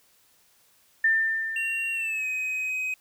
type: tone with exponential decay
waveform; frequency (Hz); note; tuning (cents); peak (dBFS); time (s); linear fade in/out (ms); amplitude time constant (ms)
sine; 1793; A6; +32; -17; 1.04-2.7; 5; 360
type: tone with pitch glide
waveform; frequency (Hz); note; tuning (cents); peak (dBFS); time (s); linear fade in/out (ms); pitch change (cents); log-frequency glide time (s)
triangle; 2750 to 2522; F7 to D#7; -27 to +23; -25; 1.56-2.94; 2; -150; 1.93-2.26
effects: white hiss -62 dBFS RMS until 3 s